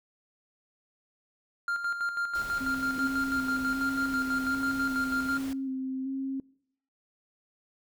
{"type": "tone with tremolo", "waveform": "triangle", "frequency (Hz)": 1396.9, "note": "F6", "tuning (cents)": 0, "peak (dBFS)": -25, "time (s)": [1.68, 5.38], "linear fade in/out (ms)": 2, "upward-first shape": "square", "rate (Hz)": 6.1, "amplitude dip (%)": 55}
{"type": "noise", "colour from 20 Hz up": "pink", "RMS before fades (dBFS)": -44, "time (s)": [2.35, 5.53], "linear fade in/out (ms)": 0}
{"type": "tone", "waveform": "sine", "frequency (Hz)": 264.3, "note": "C4", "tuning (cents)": 18, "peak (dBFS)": -32, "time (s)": [2.6, 3.07], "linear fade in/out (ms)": 10}
{"type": "tone with vibrato", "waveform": "sine", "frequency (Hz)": 265.4, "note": "C4", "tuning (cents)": 25, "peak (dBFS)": -30, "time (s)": [2.98, 6.4], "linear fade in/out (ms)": 2, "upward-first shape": "square", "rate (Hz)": 1.3, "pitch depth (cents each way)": 19}
{"effects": ["noise-tail reverb RT60 0.7 s tail -24 dB re dry"]}